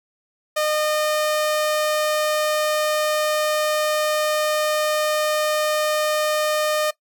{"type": "tone", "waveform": "sawtooth", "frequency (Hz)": 610, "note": "D#5", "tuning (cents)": -34, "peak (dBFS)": -15, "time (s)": [0.56, 6.91], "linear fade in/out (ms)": 10, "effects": ["noise-tail reverb RT60 0.1 s tail -19 dB re dry"]}